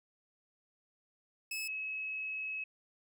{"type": "tone pair in turn", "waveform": ["sawtooth", "sine"], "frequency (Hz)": [2593, 2572], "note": ["E7", "E7"], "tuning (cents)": [-29, -43], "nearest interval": "unison", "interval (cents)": 14, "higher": "first", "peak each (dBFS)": [-33, -36], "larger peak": "first", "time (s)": [[1.51, 1.68], [1.68, 2.64]], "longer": "second", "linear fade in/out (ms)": 5, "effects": []}